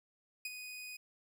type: tone with ADSR envelope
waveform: sawtooth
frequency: 2489 Hz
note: D#7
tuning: in tune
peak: -33 dBFS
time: 0.45-0.97 s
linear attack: 4 ms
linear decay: 33 ms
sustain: -8 dB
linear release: 9 ms
effects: none